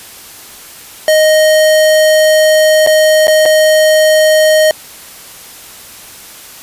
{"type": "tone with dropouts", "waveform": "square", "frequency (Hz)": 622.3, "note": "D#5", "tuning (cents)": 0, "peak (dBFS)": -6, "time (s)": [1.08, 4.71], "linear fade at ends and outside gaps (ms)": 1, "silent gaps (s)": [[2.864, 2.872], [3.271, 3.28], [3.455, 3.459]], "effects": ["white hiss -33 dBFS RMS until 6.62 s", "resampled to 32000 Hz"]}